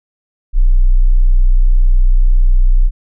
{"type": "tone", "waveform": "sine", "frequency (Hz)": 30.87, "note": "B0", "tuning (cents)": 0, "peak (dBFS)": -5, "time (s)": [0.53, 2.91], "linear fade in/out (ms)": 50, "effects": []}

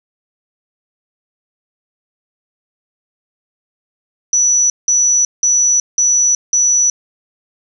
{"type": "tone bursts", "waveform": "sine", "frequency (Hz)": 5920, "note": "F#8", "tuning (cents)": 0, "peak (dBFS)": -9, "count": 5, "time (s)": [4.33, 6.9], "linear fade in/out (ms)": 2, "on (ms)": 370, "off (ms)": 180, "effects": []}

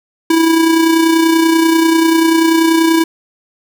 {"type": "tone with amplitude modulation", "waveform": "square", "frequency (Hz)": 327.3, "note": "E4", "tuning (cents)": -12, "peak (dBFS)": -7, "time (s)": [0.3, 3.04], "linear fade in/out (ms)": 5, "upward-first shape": "sine", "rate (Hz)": 30.3, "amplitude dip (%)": 45, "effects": []}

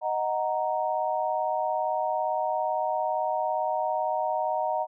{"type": "chord", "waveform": "sine", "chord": "D# minor", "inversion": "none", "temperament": "equal", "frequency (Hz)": [622.3, 740, 932.3], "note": ["D#5", "F#5", "A#5"], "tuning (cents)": [0, 0, 0], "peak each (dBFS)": -29, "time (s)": [0.01, 4.87], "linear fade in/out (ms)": 50, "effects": []}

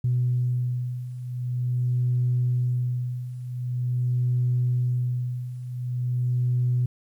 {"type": "beating tone pair", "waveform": "sine", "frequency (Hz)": [123.47, 123.92], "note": ["B2", "B2"], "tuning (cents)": [0, 6], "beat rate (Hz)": 0.45, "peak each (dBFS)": [-27, -23], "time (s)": [0.04, 6.86], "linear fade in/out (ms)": 5, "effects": ["tanh soft clip ceiling -15 dBFS", "10-bit"]}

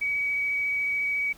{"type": "tone with vibrato", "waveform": "sine", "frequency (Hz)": 2270, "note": "C#7", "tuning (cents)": 41, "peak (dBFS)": -24, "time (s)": [0.01, 1.33], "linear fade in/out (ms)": 10, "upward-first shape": "triangle", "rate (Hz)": 14, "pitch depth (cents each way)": 11, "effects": ["pink hiss -53 dBFS RMS until 1.37 s"]}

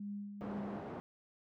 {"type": "tone with tremolo", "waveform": "sine", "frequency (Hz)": 203.3, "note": "G#3", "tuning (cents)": -37, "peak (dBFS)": -39, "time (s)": [0, 0.79], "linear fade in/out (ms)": 5, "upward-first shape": "sine", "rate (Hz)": 2.1, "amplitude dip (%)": 50}
{"type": "band-pass noise", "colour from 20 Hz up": "pink", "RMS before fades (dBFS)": -45, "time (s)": [0.41, 1], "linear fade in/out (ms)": 0, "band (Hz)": [170, 840], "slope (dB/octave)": 12}
{"effects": []}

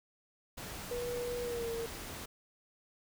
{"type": "noise", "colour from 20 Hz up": "pink", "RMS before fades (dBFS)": -44, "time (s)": [0.57, 2.26], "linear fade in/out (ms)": 10}
{"type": "tone with pitch glide", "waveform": "sine", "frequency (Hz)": [485.2, 461.2], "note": ["B4", "A#4"], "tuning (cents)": [-31, -19], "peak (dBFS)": -35, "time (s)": [0.91, 1.86], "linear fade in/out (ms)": 2, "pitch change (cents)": -88, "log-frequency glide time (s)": [1.43, 1.69]}
{"effects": []}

